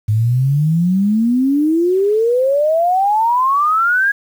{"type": "exponential sweep", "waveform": "sine", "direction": "up", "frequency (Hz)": [103.83, 1661.2], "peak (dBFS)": -11, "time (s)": [0.08, 4.12], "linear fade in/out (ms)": 10, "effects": ["7-bit"]}